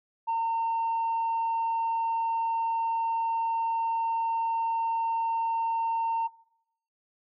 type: tone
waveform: sine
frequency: 912 Hz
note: A#5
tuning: 38 cents flat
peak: -23 dBFS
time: 0.27-6.28 s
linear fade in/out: 20 ms
effects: noise-tail reverb RT60 0.7 s tail -22 dB re dry + tanh soft clip ceiling -23 dBFS